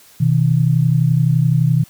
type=tone pair together; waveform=sine; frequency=127.2 / 158.94 Hz; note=C3 / D#3; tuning=-48 / +37 cents; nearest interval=major third; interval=385 cents; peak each=-14 dBFS; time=0.2-1.84 s; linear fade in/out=10 ms; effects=white hiss -47 dBFS RMS until 1.89 s